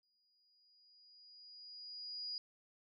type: tone with exponential growth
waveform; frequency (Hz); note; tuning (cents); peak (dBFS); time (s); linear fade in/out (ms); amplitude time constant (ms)
sine; 4892; D#8; -30; -39; 0.03-2.38; 1; 510
effects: none